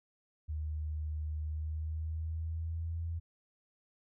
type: tone with pitch glide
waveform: sine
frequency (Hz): 76.8 to 83.27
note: D#2 to E2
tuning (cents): -22 to +18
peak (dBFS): -34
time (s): 0.48-3.2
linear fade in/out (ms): 20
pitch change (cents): +140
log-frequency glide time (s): 1.43-3.02
effects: none